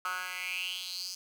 10% pulse tone with high-pass filter sweep, 182.8 Hz, F#3, 21 cents flat, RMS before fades -37 dBFS, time 0.05-1.15 s, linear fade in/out 2 ms, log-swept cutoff 1300 to 5400 Hz, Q 6.2, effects 9-bit

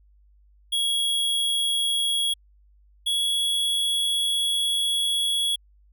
square tone pair in turn, 3322 / 3351 Hz, G#7 / G#7, 0 / +15 cents, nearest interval unison, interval 15 cents, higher second, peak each -22 dBFS, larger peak neither, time 0.72-2.34 / 3.06-5.56 s, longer second, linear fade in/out 10 ms, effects added 50 Hz sine -54 dBFS peak until 5.92 s

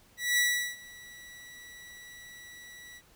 sawtooth tone with ADSR envelope, 1948 Hz, B6, 24 cents flat, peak -19 dBFS, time 0.17-3.02 s, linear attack 210 ms, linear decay 380 ms, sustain -24 dB, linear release 53 ms, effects pink hiss -61 dBFS RMS until 3.15 s

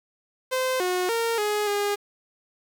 sawtooth tone with pitch steps, 516 / 363.4 / 460.8 / 418.5 / 408.7 Hz, C5 / F#4 / A#4 / G#4 / G#4, -24 / -31 / -20 / +13 / -28 cents, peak -19 dBFS, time 0.51-1.96 s, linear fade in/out 20 ms, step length 290 ms, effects 8-bit

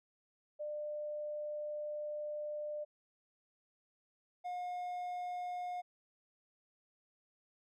sine / triangle tone pair in turn, 598 / 717.3 Hz, D5 / F5, +31 / +46 cents, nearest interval minor third, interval 315 cents, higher second, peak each -38 / -36 dBFS, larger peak second, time 0.59-2.85 / 4.44-5.82 s, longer first, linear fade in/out 20 ms, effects none

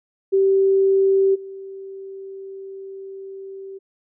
sine tone with level steps, 388 Hz, G4, 18 cents flat, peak -13 / -32 dBFS, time 0.32-3.79 s, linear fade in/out 20 ms, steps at 1.34 s, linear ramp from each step 20 ms, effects none

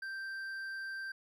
triangle tone with hard clipping, 1568 Hz, G6, in tune, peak -40 dBFS, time 0.02-1.12 s, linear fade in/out 5 ms, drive 8 dB, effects none

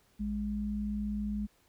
sine tone pair together, 58.21 / 207.7 Hz, A#1 / G#3, -2 / 0 cents, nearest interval octave + minor seventh, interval 2202 cents, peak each -38 / -32 dBFS, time 0.19-1.47 s, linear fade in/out 20 ms, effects pink hiss -68 dBFS RMS until 1.68 s

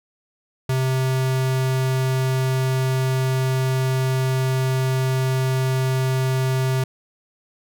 square tone, 130.81 Hz, C3, in tune, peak -19 dBFS, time 0.69-6.84 s, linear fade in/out 5 ms, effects none

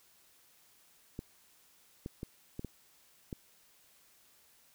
clicks, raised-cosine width 3 ms, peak -26 dBFS, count 6, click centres 1.191 / 2.061 / 2.231 / 2.594 / 2.647 / 3.328 s, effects white hiss -65 dBFS RMS until 4.74 s

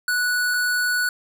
square tone pair in turn, 1475 / 1475 Hz, F#6 / F#6, -6 / -6 cents, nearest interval unison, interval 0 cents, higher neither, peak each -20 dBFS, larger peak neither, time 0.08-0.54 / 0.54-1.09 s, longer second, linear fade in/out 2 ms, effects none

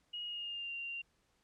sine tone with pitch glide, 2885 to 2772 Hz, F#7 to F7, -44 to -14 cents, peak -39 dBFS, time 0.13-1.02 s, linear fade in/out 10 ms, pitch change -70 cents, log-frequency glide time 0.25-0.73 s, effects pink hiss -75 dBFS RMS until 1.43 s + low-pass 9000 Hz 12 dB/octave

